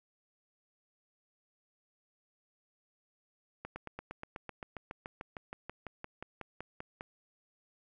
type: slowing click train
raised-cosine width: 0.5 ms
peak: -26 dBFS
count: 23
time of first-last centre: 3.65-7.009 s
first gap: 110 ms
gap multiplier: 1.03
effects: none